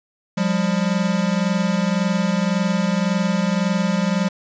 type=tone pair together; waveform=square; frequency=178.27 / 200.1 Hz; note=F3 / G3; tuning=+36 / +36 cents; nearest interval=major second; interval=200 cents; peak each=-21 dBFS; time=0.37-4.29 s; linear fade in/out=10 ms; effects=resampled to 16000 Hz + 8-bit